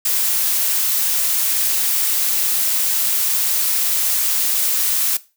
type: noise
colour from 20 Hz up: blue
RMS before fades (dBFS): -18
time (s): 0.05-5.17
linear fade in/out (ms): 5
effects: noise-tail reverb RT60 0.3 s tail -18 dB re dry